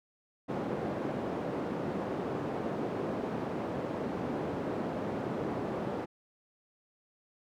white band-pass noise, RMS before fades -35 dBFS, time 0.48-6.06 s, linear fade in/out 20 ms, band 150 to 490 Hz, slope 12 dB/octave, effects none

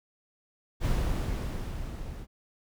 brown noise with level ramp, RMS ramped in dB -25 to -41 dBFS, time 0.8-2.27 s, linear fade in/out 50 ms, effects none

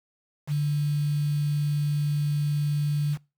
sine tone with quantisation, 146.83 Hz, D3, in tune, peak -22 dBFS, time 0.47-3.18 s, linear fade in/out 50 ms, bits 7, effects noise-tail reverb RT60 0.3 s tail -24 dB re dry

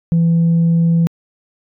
sine tone, 167.1 Hz, E3, 24 cents sharp, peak -8 dBFS, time 0.12-1.07 s, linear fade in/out 0 ms, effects tanh soft clip ceiling -8 dBFS

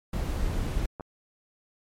brown noise, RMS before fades -28 dBFS, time 0.13-0.86 s, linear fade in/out 5 ms
clicks, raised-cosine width 1 ms, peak -24 dBFS, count 2, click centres 0.998 / 1.008 s
effects MP3 64 kbps

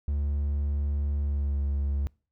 triangle tone with pitch glide, 72 to 70.36 Hz, D2 to C#2, -34 to +26 cents, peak -23 dBFS, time 0.08-2.07 s, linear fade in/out 0 ms, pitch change -40 cents, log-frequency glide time 1.21-1.57 s, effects noise-tail reverb RT60 0.4 s tail -26 dB re dry

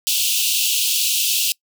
pink high-pass noise, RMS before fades -19 dBFS, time 0.07-1.52 s, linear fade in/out 0 ms, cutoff 2600 Hz, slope 96 dB/octave, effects noise-tail reverb RT60 0.1 s tail -24 dB re dry

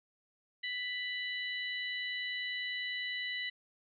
harmonic tone, 990 Hz, B5, 4 cents sharp, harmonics 2 / 3 / 4, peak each -37 / -41 / -43 dBFS, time 0.63-3.5 s, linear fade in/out 10 ms, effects none

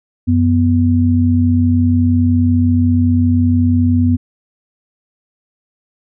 sine tone pair together, 92.5 / 246.9 Hz, F#2 / B3, 0 / 0 cents, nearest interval octave + perfect fourth, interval 1700 cents, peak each -12 dBFS, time 0.27-4.17 s, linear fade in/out 20 ms, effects none

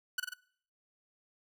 sawtooth tone with echo, 1484 Hz, F#6, 5 cents sharp, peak -26 dBFS, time 0.18-0.2 s, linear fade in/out 5 ms, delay 46 ms, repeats 3, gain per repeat -3 dB, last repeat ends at 0.338 s, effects noise-tail reverb RT60 0.6 s tail -23 dB re dry

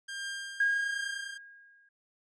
sawtooth tone with tremolo, 1600 Hz, G6, 35 cents sharp, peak -31 dBFS, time 0.08-1.38 s, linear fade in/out 10 ms, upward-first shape triangle, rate 1.3 Hz, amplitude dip 75%
sine tone with exponential decay, 1630 Hz, G#6, 33 cents flat, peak -22 dBFS, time 0.6-1.89 s, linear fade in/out 5 ms, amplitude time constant 280 ms
effects resampled to 22050 Hz

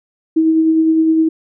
sine tone with tremolo, 320.5 Hz, E4, 49 cents flat, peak -8 dBFS, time 0.36-1.29 s, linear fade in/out 10 ms, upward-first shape sine, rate 9.8 Hz, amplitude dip 30%, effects none

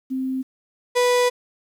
sine / 35% pulse tone pair in turn, 261.6 / 492.3 Hz, C4 / B4, 0 / -6 cents, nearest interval major seventh, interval 1094 cents, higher second, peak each -22 / -14 dBFS, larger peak second, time 0.1-0.43 / 0.95-1.3 s, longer second, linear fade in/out 20 ms, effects low-pass 11000 Hz 12 dB/octave + 9-bit

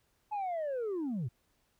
sine linear sweep, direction down, 860 to 103.7 Hz, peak -30 dBFS, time 0.31-1.29 s, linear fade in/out 20 ms, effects tanh soft clip ceiling -31 dBFS + pink hiss -74 dBFS RMS until 1.79 s

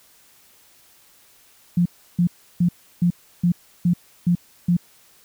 sine tone bursts, 174.61 Hz, F3, in tune, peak -14 dBFS, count 8, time 1.77-4.768 s, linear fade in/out 5 ms, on 86 ms, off 330 ms, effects white hiss -54 dBFS RMS until 5.24 s

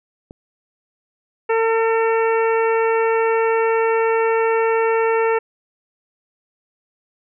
click, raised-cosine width 2 ms, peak -24 dBFS, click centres 0.309 s
harmonic tone, 451.6 Hz, A4, 45 cents sharp, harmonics 1 / 2 / 3 / 4 / 5 / 6, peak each -16 / -22 / -26 / -28 / -30 / -32 dBFS, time 1.49-5.39 s, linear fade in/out 10 ms
effects none

